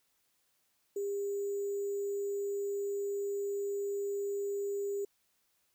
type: tone with sample-and-hold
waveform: sine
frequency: 401.4 Hz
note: G4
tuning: 41 cents sharp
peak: -32 dBFS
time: 0.96-5.05 s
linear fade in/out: 5 ms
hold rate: 7350 Hz
effects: white hiss -75 dBFS RMS until 5.74 s